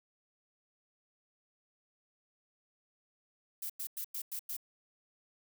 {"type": "noise bursts", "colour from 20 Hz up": "violet", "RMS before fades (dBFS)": -39, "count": 6, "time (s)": [3.62, 4.567], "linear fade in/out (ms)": 5, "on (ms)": 77, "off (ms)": 97, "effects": []}